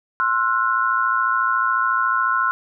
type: tone cluster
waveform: sine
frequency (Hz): 1056 / 1342 / 1456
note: C6 / E6 / F#6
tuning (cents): +16 / +31 / -28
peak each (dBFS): -21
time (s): 0.2-2.51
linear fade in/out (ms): 0
effects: none